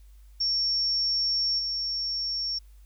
sine tone with level steps, 5480 Hz, F8, 34 cents flat, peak -23 / -27 dBFS, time 0.4-2.59 s, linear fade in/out 10 ms, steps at 1.58 s, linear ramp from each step 20 ms, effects added 50 Hz sine -48 dBFS peak until 2.85 s + white hiss -67 dBFS RMS until 2.85 s

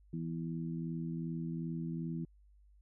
harmonic tone, 82.6 Hz, E2, 4 cents sharp, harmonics 2 / 3 / 4, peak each -37 / -43 / -45 dBFS, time 0.13-2.25 s, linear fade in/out 5 ms, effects added 50 Hz sine -60 dBFS peak until 2.81 s

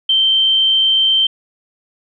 sine tone, 3123 Hz, G7, 7 cents flat, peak -10 dBFS, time 0.09-1.27 s, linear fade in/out 5 ms, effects none

